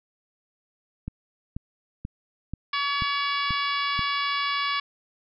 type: click train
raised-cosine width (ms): 5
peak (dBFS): -19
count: 7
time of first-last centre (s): 1.08-3.993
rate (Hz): 2.06
type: harmonic tone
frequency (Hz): 567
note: C#5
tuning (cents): +39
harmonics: 2 / 3 / 4 / 5 / 6 / 7 / 8 / 9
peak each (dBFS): -27 / -33 / -31 / -35 / -33 / -38 / -38 / -39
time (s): 2.73-4.8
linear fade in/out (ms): 5
effects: none